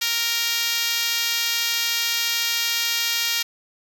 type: tone with high-pass filter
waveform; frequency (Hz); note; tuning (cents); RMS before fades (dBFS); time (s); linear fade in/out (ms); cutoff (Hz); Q
5% pulse; 466.2; A#4; 0; -23; 0.01-3.43; 10; 2100; 0.7
effects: none